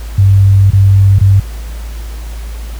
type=tone with dropouts; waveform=sine; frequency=98 Hz; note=G2; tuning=in tune; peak=-3 dBFS; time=0.18-1.4 s; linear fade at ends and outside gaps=5 ms; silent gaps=0.706-0.732 / 1.187-1.21 s; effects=added 55 Hz sine -20 dBFS peak until 2.79 s + pink hiss -35 dBFS RMS until 2.79 s